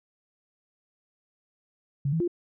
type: tone with pitch steps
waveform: sine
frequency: 140.2 / 162.4 / 348.6 Hz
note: C#3 / E3 / F4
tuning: +20 / -26 / -3 cents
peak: -23 dBFS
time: 2.05-2.278 s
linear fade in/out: 5 ms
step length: 76 ms
effects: none